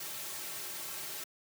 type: noise with comb filter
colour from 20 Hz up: white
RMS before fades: -41 dBFS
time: 0-1.24 s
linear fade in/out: 5 ms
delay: 4.1 ms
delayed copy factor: -0.95
effects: high-pass 150 Hz 12 dB/octave